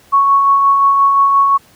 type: tone with tremolo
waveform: sine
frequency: 1108.7 Hz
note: C#6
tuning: in tune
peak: -6 dBFS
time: 0.12-1.58 s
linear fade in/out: 20 ms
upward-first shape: sine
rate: 5.7 Hz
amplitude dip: 30%
effects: pink hiss -47 dBFS RMS until 1.75 s + high-pass 60 Hz 12 dB/octave